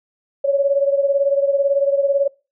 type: beating tone pair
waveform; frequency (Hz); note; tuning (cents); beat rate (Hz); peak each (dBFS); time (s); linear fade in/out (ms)
sine; 554.4 / 572.4; C#5 / D5; 0 / -45; 18; -15 / -20; 0.44-2.28; 10
effects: noise-tail reverb RT60 0.3 s tail -23 dB re dry